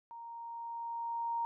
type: tone with level ramp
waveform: sine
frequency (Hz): 931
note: A#5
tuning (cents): -2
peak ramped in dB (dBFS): -45 to -31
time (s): 0.11-1.45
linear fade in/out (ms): 0
effects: none